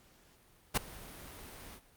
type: noise with ADSR envelope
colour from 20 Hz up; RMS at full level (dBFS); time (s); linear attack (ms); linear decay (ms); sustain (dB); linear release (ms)
pink; -25; 0.74-1.81; 30; 8; -24; 68
effects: pink hiss -64 dBFS RMS until 1.96 s + Opus 48 kbps